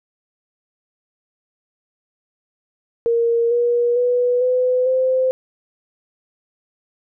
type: tone with pitch steps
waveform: sine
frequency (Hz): 466.2 / 478.5 / 491.1 / 504 / 517.3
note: A#4 / A#4 / B4 / B4 / C5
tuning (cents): 0 / +45 / -10 / +35 / -20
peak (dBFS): -14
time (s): 3.06-5.31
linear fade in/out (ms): 0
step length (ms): 450
effects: none